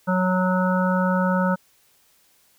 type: harmonic tone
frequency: 184.2 Hz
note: F#3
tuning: 7 cents flat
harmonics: 1 / 3 / 5 / 7 / 8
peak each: -20 / -25 / -27 / -28 / -29 dBFS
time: 0.07-1.56 s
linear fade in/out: 20 ms
effects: white hiss -60 dBFS RMS until 2.58 s